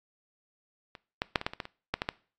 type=clicks; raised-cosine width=0.3 ms; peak=-28 / -12 / -7 / -19 / -12 / -22 / -17 / -25 / -11 / -13 / -12 dBFS; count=11; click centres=0.952 / 1.219 / 1.358 / 1.414 / 1.465 / 1.535 / 1.602 / 1.654 / 1.94 / 2.019 / 2.089 s; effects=noise-tail reverb RT60 0.4 s tail -21 dB re dry + AAC 64 kbps